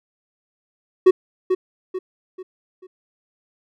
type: tone with echo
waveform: triangle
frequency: 371.6 Hz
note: F#4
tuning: 7 cents sharp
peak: -5 dBFS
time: 1.06-1.11 s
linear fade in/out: 10 ms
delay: 440 ms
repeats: 4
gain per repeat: -8 dB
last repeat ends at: 2.87 s
effects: none